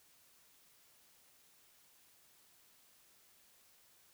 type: silence
effects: white hiss -67 dBFS RMS until 4.13 s